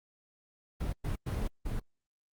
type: noise bursts at uneven times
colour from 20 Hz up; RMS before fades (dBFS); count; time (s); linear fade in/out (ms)
brown; -33; 4; 0.8-0.93 / 1.04-1.16 / 1.26-1.48 / 1.65-1.8; 10
effects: Opus 32 kbps